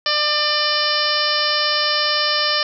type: harmonic tone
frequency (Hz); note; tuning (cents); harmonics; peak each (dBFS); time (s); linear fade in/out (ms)
597; D5; +28; 1 / 2 / 3 / 4 / 5 / 6 / 7 / 8 / 9; -26 / -24 / -24 / -29 / -24 / -29 / -26 / -23 / -24; 0.06-2.63; 2
effects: none